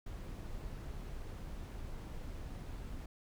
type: noise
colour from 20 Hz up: brown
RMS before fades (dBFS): -44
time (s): 0.06-3.06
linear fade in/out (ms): 5
effects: none